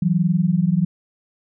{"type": "tone pair together", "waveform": "sine", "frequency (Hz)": [164.1, 185], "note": ["E3", "F#3"], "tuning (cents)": [-8, 0], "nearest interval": "major second", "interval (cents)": 208, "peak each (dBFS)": -18, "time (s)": [0.02, 0.85], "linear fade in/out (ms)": 5, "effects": []}